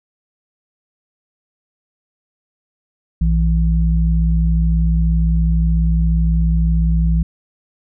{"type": "tone pair together", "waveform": "sine", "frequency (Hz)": [59.03, 164.81], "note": ["A#1", "E3"], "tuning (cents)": [22, 0], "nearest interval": "octave + tritone", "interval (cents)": 1778, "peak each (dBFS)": [-13, -17], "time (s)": [3.21, 7.23], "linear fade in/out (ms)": 5, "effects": []}